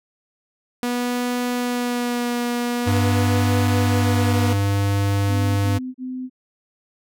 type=tone with vibrato; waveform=sawtooth; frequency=243.2 Hz; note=B3; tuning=26 cents flat; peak=-17 dBFS; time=0.83-4.53 s; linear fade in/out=0 ms; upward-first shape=sine; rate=0.45 Hz; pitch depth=17 cents each way
type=tone with pitch glide; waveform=square; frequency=99.1 to 99.85 Hz; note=G2 to G2; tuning=+19 to +32 cents; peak=-18 dBFS; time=2.86-5.79 s; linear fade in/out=20 ms; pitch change=+13 cents; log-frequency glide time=4.03-4.79 s
type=tone bursts; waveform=sine; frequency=255.6 Hz; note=C4; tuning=40 cents flat; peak=-26 dBFS; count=3; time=5.27-6.298 s; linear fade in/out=50 ms; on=320 ms; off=34 ms
effects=none

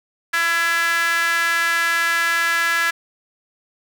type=tone with high-pass filter; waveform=sawtooth; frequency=335.3 Hz; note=E4; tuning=30 cents sharp; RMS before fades=-19 dBFS; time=0.33-2.91 s; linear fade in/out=10 ms; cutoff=1600 Hz; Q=4.5; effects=none

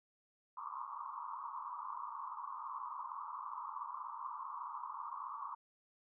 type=band-pass noise; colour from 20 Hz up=white; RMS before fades=-45 dBFS; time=0.57-5.55 s; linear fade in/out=5 ms; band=920 to 1200 Hz; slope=96 dB/octave; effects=none

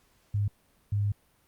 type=tone bursts at uneven times; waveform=sine; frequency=102.3 Hz; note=G#2; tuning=26 cents flat; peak=-24 dBFS; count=2; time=0.34-0.48 / 0.92-1.12 s; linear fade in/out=5 ms; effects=pink hiss -66 dBFS RMS until 1.47 s + Opus 48 kbps

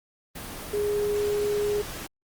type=tone in noise; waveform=sine; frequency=413.7 Hz; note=G#4; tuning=7 cents flat; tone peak=-23 dBFS; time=0.73-1.82 s; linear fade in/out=10 ms; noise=pink; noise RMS=-37 dBFS; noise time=0.35-2.07 s; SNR=+11 dB; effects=Opus 24 kbps

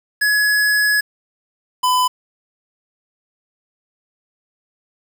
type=tone pair in turn; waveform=square; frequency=1689 / 1004.3 Hz; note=G#6 / B5; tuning=+29 / +29 cents; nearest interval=major sixth; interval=900 cents; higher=first; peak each=-14 dBFS; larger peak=neither; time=0.21-1.01 / 1.83-2.08 s; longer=first; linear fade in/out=10 ms; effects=7-bit

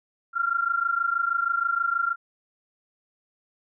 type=tone pair together; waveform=sine; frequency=1368 / 1394.3 Hz; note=F6 / F6; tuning=-36 / -3 cents; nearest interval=unison; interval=33 cents; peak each=-25 / -25 dBFS; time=0.33-2.16 s; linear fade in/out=50 ms; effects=none

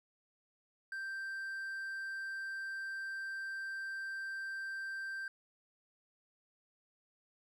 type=tone; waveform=triangle; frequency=1570 Hz; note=G6; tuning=2 cents sharp; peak=-37 dBFS; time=0.92-5.28 s; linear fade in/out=2 ms; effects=none

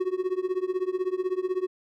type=tone with tremolo; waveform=triangle; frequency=370 Hz; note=F#4; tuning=in tune; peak=-19 dBFS; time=0-1.67 s; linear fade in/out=10 ms; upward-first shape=triangle; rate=16 Hz; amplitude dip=100%; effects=none

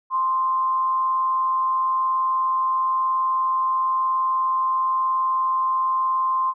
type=tone with amplitude modulation; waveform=sine; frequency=1046.5 Hz; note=C6; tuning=in tune; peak=-17 dBFS; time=0.1-6.54 s; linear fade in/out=50 ms; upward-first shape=sine; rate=177 Hz; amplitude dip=30%; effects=none

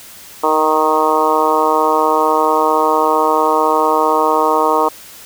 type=harmonic tone with a mistuned harmonic; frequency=155.56 Hz; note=D#3; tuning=in tune; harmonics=2 / 3 / 4 / 5 / 6 / 7 / 8; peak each=-22 / -17 / -20 / -20 / -16 / -17 / -21 dBFS; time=0.43-4.89 s; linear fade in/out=10 ms; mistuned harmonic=2; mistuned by=+17 cents; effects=white hiss -37 dBFS RMS until 5.25 s

